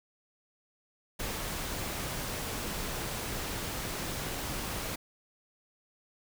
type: noise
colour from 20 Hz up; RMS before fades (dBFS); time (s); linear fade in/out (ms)
pink; -36; 1.19-4.96; 10
effects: none